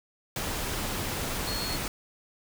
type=tone in noise; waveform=sine; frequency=4320 Hz; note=C#8; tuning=45 cents flat; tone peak=-34 dBFS; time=1.47-1.76 s; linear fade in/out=2 ms; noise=pink; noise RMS=-32 dBFS; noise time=0.36-1.88 s; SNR=-5 dB; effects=none